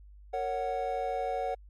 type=chord; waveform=triangle; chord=F# major; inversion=first; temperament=just; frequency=462.5 / 555 / 740 Hz; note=A#4 / C#5 / F#5; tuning=-14 / +2 / 0 cents; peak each=-34 / -33 / -30 dBFS; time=0.33-1.55 s; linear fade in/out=10 ms; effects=added 50 Hz sine -49 dBFS peak until 1.69 s + MP3 64 kbps